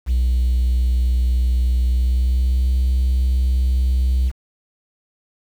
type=tone with pitch glide; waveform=triangle; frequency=61.7 to 63.65 Hz; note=B1 to C2; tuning=-1 to -47 cents; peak=-11 dBFS; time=0.06-4.32 s; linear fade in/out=50 ms; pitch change=+54 cents; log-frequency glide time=1.88-2.71 s; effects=tanh soft clip ceiling -10 dBFS + 7-bit